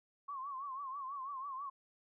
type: tone with vibrato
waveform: sine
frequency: 1091 Hz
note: C#6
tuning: 28 cents flat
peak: -40 dBFS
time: 0.28-1.7 s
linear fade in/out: 10 ms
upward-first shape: triangle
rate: 6.1 Hz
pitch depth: 120 cents each way
effects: none